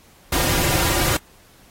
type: noise with comb filter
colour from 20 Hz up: pink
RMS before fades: -20 dBFS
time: 0.32-1.17 s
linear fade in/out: 5 ms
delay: 4.6 ms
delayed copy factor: -0.6
effects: pink hiss -52 dBFS RMS until 1.7 s + AAC 48 kbps